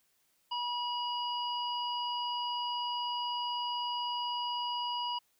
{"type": "harmonic tone", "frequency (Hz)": 968, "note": "B5", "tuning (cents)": -35, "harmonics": [1, 3, 5], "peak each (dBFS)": [-34, -37, -43], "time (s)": [0.51, 5.19], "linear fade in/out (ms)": 10, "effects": ["white hiss -73 dBFS RMS until 5.39 s"]}